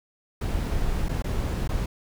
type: noise with dropouts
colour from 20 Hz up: brown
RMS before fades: -26 dBFS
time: 0.41-1.86 s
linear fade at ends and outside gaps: 5 ms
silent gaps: 1.086-1.091 / 1.223-1.241 / 1.677-1.69 s
effects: none